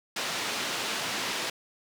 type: band-pass noise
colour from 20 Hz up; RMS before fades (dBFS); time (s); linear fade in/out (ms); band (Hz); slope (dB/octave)
white; -32; 0.16-1.5; 5; 170 to 4400; 12
effects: none